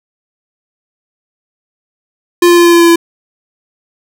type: tone with pitch steps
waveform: square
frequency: 349.2 / 347.2 / 345.2 / 343.2 / 341.2 / 339.3 / 337.3 Hz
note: F4 / F4 / F4 / F4 / F4 / F4 / E4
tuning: 0 / -10 / -20 / -30 / -40 / -50 / +40 cents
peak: -4 dBFS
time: 2.42-2.959 s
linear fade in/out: 5 ms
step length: 77 ms
effects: none